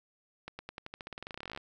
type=accelerating click train; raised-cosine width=0.3 ms; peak=-25 dBFS; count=25; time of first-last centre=0.48-1.575 s; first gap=110 ms; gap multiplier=0.91; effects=none